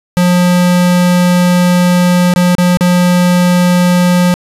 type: tone with dropouts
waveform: square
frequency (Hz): 178.2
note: F3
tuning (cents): +35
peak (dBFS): -7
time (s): 0.17-4.34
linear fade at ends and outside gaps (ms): 0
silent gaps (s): 2.338-2.361 / 2.551-2.583 / 2.771-2.809
effects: resampled to 32000 Hz + 7-bit